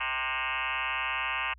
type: tone with frequency modulation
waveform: sine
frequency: 1864.7 Hz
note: A#6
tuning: in tune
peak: -28 dBFS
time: 0-1.54 s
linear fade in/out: 10 ms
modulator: 135 Hz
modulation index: 7.2
effects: added 60 Hz sine -51 dBFS peak until 1.58 s